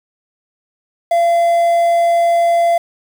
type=tone with quantisation; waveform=triangle; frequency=683 Hz; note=F5; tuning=39 cents flat; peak=-8 dBFS; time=1.11-2.78 s; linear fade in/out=5 ms; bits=6; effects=none